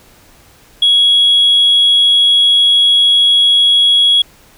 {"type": "tone", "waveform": "sine", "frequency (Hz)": 3331, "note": "G#7", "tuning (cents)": 4, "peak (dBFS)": -5, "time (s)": [0.82, 4.22], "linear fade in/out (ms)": 5, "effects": ["tanh soft clip ceiling -3 dBFS", "pink hiss -45 dBFS RMS until 4.57 s"]}